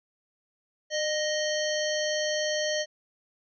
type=harmonic tone with a mistuned harmonic; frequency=622.3 Hz; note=D#5; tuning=in tune; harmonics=1 / 3 / 5 / 7 / 9 / 10; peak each=-28 / -33 / -35 / -36 / -38 / -38 dBFS; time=0.9-2.86 s; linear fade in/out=50 ms; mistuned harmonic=1; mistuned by=-39 cents; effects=none